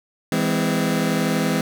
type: chord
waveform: sawtooth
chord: E augmented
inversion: none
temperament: just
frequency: 164.81 / 206 / 257.5 Hz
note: E3 / G#3 / B#3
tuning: 0 / -14 / -28 cents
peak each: -19 dBFS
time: 0.32-1.61 s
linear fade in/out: 2 ms
effects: none